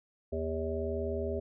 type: harmonic tone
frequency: 80.3 Hz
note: E2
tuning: 45 cents flat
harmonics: 1 / 3 / 5 / 7 / 8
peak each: -36 / -40 / -35 / -39 / -40 dBFS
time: 0.32-1.4 s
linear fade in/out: 10 ms
effects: none